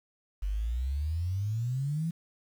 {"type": "exponential sweep", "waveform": "sine", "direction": "up", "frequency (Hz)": [46.93, 170], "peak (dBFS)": -28, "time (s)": [0.42, 2.11], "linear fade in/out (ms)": 10, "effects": ["9-bit"]}